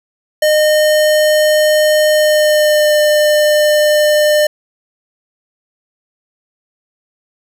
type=tone with pitch glide; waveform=square; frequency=611 to 601.9 Hz; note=D#5 to D5; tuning=-32 to +42 cents; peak=-9 dBFS; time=0.42-4.47 s; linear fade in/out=5 ms; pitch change=-26 cents; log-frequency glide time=2.13-2.96 s; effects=none